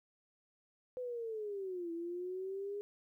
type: linear two-way sweep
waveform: sine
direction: down then up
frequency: 508 to 332.1 to 412.2 Hz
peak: -38 dBFS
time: 0.97-2.81 s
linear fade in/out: 0 ms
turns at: 1.92 s
effects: 13-bit